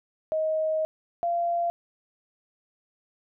sine tone pair in turn, 629 / 688.1 Hz, D#5 / F5, +19 / -26 cents, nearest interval major second, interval 155 cents, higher second, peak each -23 dBFS, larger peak neither, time 0.32-0.85 / 1.23-1.7 s, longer first, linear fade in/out 0 ms, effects none

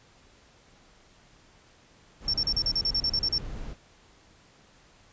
brown noise, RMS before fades -37 dBFS, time 2.2-3.76 s, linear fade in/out 50 ms
sine tone bursts, 5440 Hz, F8, 46 cents flat, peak -23 dBFS, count 12, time 2.28-3.381 s, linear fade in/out 2 ms, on 56 ms, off 39 ms
effects pink hiss -58 dBFS RMS until 5.12 s + resampled to 16000 Hz

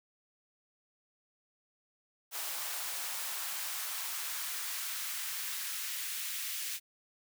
white noise with high-pass filter sweep, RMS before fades -38 dBFS, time 2.31-6.8 s, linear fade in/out 50 ms, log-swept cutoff 680 to 2200 Hz, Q 1.1, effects none

